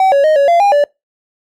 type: tone with pitch steps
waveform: triangle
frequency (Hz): 763 / 559 / 621 / 561 / 686 / 808 / 580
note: G5 / C#5 / D#5 / C#5 / F5 / G#5 / D5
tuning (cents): -47 / +14 / -3 / +21 / -31 / -48 / -22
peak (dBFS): -5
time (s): 0-0.84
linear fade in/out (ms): 2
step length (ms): 120
effects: noise-tail reverb RT60 0.2 s tail -24 dB re dry + Opus 48 kbps